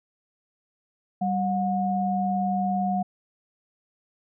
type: tone pair together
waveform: sine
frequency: 193.5 / 724 Hz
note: G3 / F#5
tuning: -22 / -38 cents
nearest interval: octave + major seventh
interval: 2284 cents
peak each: -25 dBFS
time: 1.21-3.03 s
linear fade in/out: 10 ms
effects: none